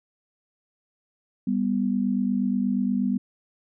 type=tone pair together; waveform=sine; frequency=198.3 / 246.7 Hz; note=G3 / B3; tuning=+20 / -2 cents; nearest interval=major third; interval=378 cents; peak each=-24 dBFS; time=1.47-3.18 s; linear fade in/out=5 ms; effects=none